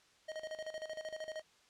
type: tone with tremolo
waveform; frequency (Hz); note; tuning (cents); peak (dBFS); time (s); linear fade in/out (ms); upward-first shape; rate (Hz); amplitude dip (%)
square; 627; D#5; +13; -40; 0.28-1.42; 10; square; 13; 75
effects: white hiss -67 dBFS RMS until 1.69 s + low-pass 6000 Hz 12 dB/octave